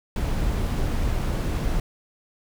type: noise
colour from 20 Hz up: brown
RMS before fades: -24 dBFS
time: 0.16-1.8 s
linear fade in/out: 2 ms
effects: none